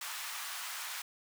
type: high-pass noise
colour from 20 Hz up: pink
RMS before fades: -41 dBFS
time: 0.01-1.02 s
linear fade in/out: 5 ms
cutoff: 980 Hz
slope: 24 dB/octave
effects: none